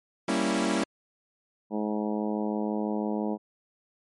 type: chord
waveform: sawtooth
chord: G diminished seventh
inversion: none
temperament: equal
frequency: 196 / 233.1 / 277.2 / 329.6 Hz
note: G3 / Bb3 / Db4 / Fb4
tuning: 0 / 0 / 0 / 0 cents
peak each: -26 dBFS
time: 0.28-0.84 s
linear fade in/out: 5 ms
type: harmonic tone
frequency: 106 Hz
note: G#2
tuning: 36 cents sharp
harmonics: 2 / 3 / 4 / 5 / 6 / 7 / 8 / 9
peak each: -29 / -33 / -35 / -37 / -39 / -40 / -41 / -42 dBFS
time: 1.7-3.38 s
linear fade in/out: 50 ms
effects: MP3 48 kbps